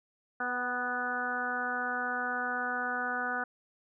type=harmonic tone with a mistuned harmonic; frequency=246.9 Hz; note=B3; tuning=in tune; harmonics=1 / 2 / 3 / 4 / 5 / 6 / 7; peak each=-42 / -42 / -37 / -44 / -38 / -33 / -43 dBFS; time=0.4-3.44 s; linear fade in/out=5 ms; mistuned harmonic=3; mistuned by=+19 cents; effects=none